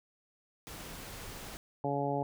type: noise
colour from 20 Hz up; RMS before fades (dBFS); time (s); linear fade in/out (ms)
pink; -45; 0.67-1.57; 0
type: harmonic tone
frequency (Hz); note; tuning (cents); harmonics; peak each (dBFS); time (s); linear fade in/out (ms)
141.2; C#3; +32; 1 / 2 / 3 / 4 / 5 / 6; -37 / -37 / -37 / -37 / -37 / -37; 1.84-2.23; 2
effects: none